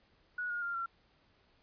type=tone with pitch steps; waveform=sine; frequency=1462 / 1428.6 / 1396 / 1364.1 Hz; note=F#6 / F6 / F6 / F6; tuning=-21 / +39 / -1 / -41 cents; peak=-34 dBFS; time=0.38-0.86 s; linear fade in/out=5 ms; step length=120 ms; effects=pink hiss -69 dBFS RMS until 1.62 s + resampled to 11025 Hz